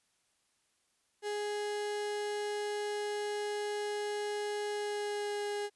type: tone with pitch glide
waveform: 35% pulse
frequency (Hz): 415.3 to 411.7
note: G#4 to G#4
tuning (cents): 0 to -15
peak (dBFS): -32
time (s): 1.22-5.7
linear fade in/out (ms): 50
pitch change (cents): -15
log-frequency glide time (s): 4.72-5.45
effects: white hiss -75 dBFS RMS until 5.75 s + resampled to 24000 Hz